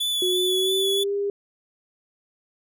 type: tone with vibrato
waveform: 45% pulse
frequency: 3438 Hz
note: A7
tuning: 41 cents flat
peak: -22 dBFS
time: 0-1.04 s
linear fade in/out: 10 ms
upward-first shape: sine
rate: 3 Hz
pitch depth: 24 cents each way
type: tone with pitch glide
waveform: sine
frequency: 365.2 to 402.9 Hz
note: F#4 to G4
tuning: -23 to +48 cents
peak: -22 dBFS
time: 0.22-1.3 s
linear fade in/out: 2 ms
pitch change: +171 cents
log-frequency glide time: 0.41-1.13 s
effects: none